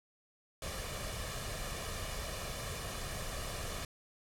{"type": "noise with comb filter", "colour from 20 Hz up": "pink", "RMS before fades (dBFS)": -40, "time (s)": [0.62, 3.85], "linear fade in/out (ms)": 2, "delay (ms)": 1.7, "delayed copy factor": 0.55, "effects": ["low-pass 12000 Hz 12 dB/octave"]}